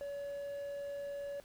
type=tone; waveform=triangle; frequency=567 Hz; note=C#5; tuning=39 cents sharp; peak=-37 dBFS; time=0.01-1.4 s; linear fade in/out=0 ms; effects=pink hiss -62 dBFS RMS until 1.44 s